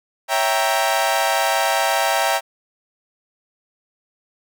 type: chord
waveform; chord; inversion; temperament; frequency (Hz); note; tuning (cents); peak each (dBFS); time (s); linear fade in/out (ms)
sawtooth; C# diminished seventh; none; equal; 554.4 / 659.3 / 784 / 932.3; C#5 / E5 / G5 / Bb5; 0 / 0 / 0 / 0; -22 / -18 / -17 / -19; 0.28-2.41; 50
effects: none